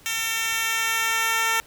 10% pulse tone with high-pass filter sweep, 451.5 Hz, A4, 45 cents sharp, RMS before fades -24 dBFS, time 0.06-1.6 s, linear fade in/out 0 ms, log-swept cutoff 2700 to 960 Hz, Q 0.78, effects pink hiss -51 dBFS RMS until 1.66 s

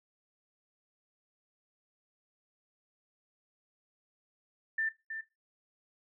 sine tone with echo, 1783 Hz, A6, 22 cents sharp, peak -29 dBFS, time 4.78-4.89 s, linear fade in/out 5 ms, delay 320 ms, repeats 1, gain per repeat -8 dB, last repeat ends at 5.21 s, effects noise-tail reverb RT60 0.2 s tail -17 dB re dry

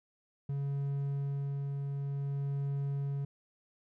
triangle tone with tremolo, 140 Hz, C#3, 18 cents sharp, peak -29 dBFS, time 0.49-3.25 s, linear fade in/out 5 ms, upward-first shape sine, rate 0.56 Hz, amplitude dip 25%, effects none

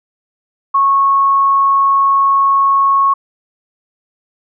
sine tone, 1100 Hz, C#6, 14 cents flat, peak -8 dBFS, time 0.74-3.14 s, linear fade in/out 10 ms, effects none

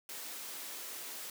white high-pass noise, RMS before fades -44 dBFS, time 0.09-1.3 s, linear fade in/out 2 ms, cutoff 230 Hz, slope 24 dB/octave, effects none

